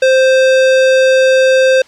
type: tone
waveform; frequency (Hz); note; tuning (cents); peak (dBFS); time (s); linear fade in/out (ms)
square; 523.3; C5; 0; -7; 0.02-1.82; 5
effects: white hiss -44 dBFS RMS until 1.87 s + low-pass 5000 Hz 12 dB/octave